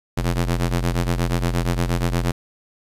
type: ring-modulated tone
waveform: sawtooth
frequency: 87.3 Hz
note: F2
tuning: in tune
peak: -12 dBFS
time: 0.17-2.32 s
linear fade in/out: 10 ms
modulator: 39.4 Hz
effects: resampled to 32000 Hz + 8-bit